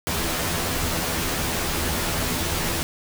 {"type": "noise with comb filter", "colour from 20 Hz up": "pink", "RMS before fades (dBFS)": -25, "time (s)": [0.07, 2.83], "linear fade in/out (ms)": 0, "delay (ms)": 12, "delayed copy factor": 0.7, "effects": []}